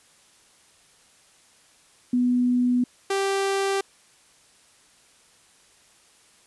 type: tone pair in turn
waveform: sine / sawtooth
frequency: 246.9 / 391.9 Hz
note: B3 / G4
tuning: 0 / 0 cents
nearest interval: minor sixth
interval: 800 cents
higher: second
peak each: -18 dBFS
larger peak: neither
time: 2.13-2.84 / 3.1-3.81 s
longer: neither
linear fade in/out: 5 ms
effects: white hiss -57 dBFS RMS until 6.46 s + resampled to 24000 Hz